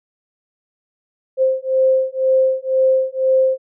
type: beating tone pair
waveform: sine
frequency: 523.3 / 525.3 Hz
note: C5 / C5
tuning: 0 / +7 cents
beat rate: 2 Hz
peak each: -16 dBFS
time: 1.37-3.58 s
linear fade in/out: 50 ms
effects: none